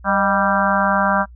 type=harmonic tone with a mistuned harmonic; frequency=196 Hz; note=G3; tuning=in tune; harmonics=1 / 3 / 4 / 5 / 6 / 7 / 8; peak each=-22 / -22 / -22 / -22 / -22 / -22 / -22 dBFS; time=0.04-1.26 s; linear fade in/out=50 ms; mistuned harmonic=3; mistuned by=+69 cents; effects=noise-tail reverb RT60 0.1 s tail -25 dB re dry + added 60 Hz sine -38 dBFS peak until 1.35 s